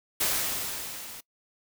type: noise with level ramp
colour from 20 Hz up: white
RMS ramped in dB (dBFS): -25 to -43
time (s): 0.2-1.21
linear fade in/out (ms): 10
effects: noise-tail reverb RT60 0.1 s tail -23 dB re dry